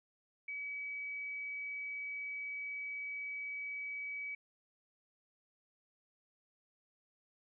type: tone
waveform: sine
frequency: 2279 Hz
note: C#7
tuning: 47 cents sharp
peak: -39 dBFS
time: 0.48-4.35 s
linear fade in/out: 5 ms
effects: none